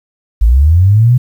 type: linear sweep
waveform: sine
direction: up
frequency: 50.3 to 128.5 Hz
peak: -4 dBFS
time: 0.41-1.18 s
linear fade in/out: 10 ms
effects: 7-bit